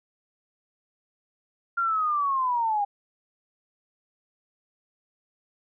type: linear sweep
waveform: sine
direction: down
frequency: 1396.9 to 798 Hz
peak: -22 dBFS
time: 1.77-2.85 s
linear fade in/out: 10 ms
effects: none

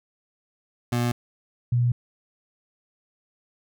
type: tone pair in turn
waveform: 25% pulse / sine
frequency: 120.6 / 121.23 Hz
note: B2 / B2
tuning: -41 / -32 cents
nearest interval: unison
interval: 9 cents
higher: second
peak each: -18 dBFS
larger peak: neither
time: 0.92-1.12 / 1.72-1.92 s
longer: neither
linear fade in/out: 5 ms
effects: none

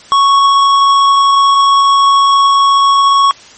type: tone with tanh clipping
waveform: triangle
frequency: 1108.7 Hz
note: C#6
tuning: in tune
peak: -7 dBFS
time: 0.12-3.31 s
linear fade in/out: 0 ms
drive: 16 dB
effects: white hiss -37 dBFS RMS until 3.57 s + MP3 32 kbps

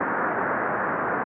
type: low-pass noise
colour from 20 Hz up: white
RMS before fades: -25 dBFS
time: 0-1.24 s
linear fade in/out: 10 ms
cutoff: 1700 Hz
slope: 48 dB/octave
effects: high-pass 200 Hz 12 dB/octave

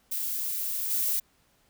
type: noise with level steps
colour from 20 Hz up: violet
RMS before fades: -31 / -27 dBFS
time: 0.11-1.2 s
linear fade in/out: 10 ms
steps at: 0.9 s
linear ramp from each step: 10 ms
effects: pink hiss -66 dBFS RMS until 1.69 s

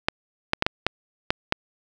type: clicks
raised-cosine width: 0.3 ms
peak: -3 dBFS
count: 7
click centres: 0.085 / 0.534 / 0.624 / 0.665 / 0.866 / 1.305 / 1.524 s
effects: none

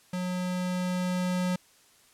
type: tone with level ramp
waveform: square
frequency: 181.4 Hz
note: F#3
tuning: 34 cents flat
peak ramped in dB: -30 to -26 dBFS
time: 0.13-1.56 s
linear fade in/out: 5 ms
effects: white hiss -60 dBFS RMS until 2.13 s + low-pass 11000 Hz 12 dB/octave

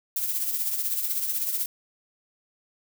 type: noise with tremolo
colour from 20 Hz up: violet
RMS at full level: -25 dBFS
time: 0.16-1.66 s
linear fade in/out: 2 ms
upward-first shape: triangle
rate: 16 Hz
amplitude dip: 60%
effects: none

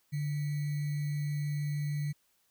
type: tone with sample-and-hold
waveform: sine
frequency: 146.83 Hz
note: D3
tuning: in tune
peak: -30 dBFS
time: 0.12-2.13 s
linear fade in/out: 20 ms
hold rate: 2100 Hz
effects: white hiss -72 dBFS RMS until 2.5 s

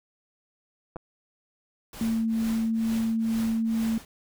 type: clicks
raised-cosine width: 1 ms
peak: -23 dBFS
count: 2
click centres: 0.96 / 0.966 s
type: noise with tremolo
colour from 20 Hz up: pink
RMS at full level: -38 dBFS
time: 1.93-4.05 s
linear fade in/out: 2 ms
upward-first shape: triangle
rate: 2.2 Hz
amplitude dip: 100%
type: tone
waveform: sine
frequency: 225.1 Hz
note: A3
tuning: 40 cents sharp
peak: -23 dBFS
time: 2.01-3.98 s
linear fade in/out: 2 ms
effects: none

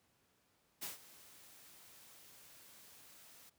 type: noise with ADSR envelope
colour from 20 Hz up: white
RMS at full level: -42 dBFS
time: 0.81-3.5 s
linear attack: 22 ms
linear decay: 140 ms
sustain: -18 dB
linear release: 11 ms
effects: pink hiss -75 dBFS RMS until 3.58 s + high-pass 80 Hz 12 dB/octave

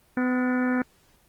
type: harmonic tone with a mistuned harmonic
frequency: 252.1 Hz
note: B3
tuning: 36 cents sharp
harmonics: 1 / 2 / 3 / 4 / 5 / 6 / 7 / 8 / 9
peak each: -22 / -32 / -36 / -38 / -38 / -33 / -34 / -46 / -42 dBFS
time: 0.17-0.82 s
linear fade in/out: 2 ms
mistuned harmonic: 6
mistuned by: -63 cents
effects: pink hiss -61 dBFS RMS until 1.28 s + Opus 24 kbps

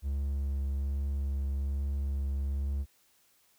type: tone with vibrato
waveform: triangle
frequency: 69.3 Hz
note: C#2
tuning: in tune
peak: -27 dBFS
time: 0.02-2.86 s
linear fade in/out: 50 ms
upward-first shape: triangle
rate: 1.2 Hz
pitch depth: 15 cents each way
effects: white hiss -67 dBFS RMS until 3.58 s

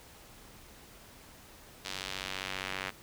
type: tone with band-pass filter sweep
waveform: square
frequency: 47.49 Hz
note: F#1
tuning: 46 cents sharp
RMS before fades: -39 dBFS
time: 1.84-2.91 s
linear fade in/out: 20 ms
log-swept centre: 4200 to 2200 Hz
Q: 1.2
effects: pink hiss -54 dBFS RMS until 3.02 s

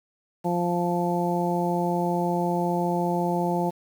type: harmonic tone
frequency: 174.61 Hz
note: F3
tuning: in tune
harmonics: 1 / 2 / 3 / 4 / 5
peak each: -26 / -28 / -31 / -30 / -29 dBFS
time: 0.44-3.71 s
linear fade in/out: 20 ms
effects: 8-bit

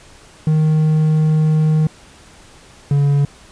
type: tone pair in turn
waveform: triangle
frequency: 155.6 / 142.27 Hz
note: D#3 / C#3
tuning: 0 / +45 cents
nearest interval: major second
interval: 155 cents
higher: first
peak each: -9 dBFS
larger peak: neither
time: 0.47-1.87 / 2.91-3.25 s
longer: first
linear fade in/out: 2 ms
effects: pink hiss -44 dBFS RMS until 3.51 s + resampled to 22050 Hz

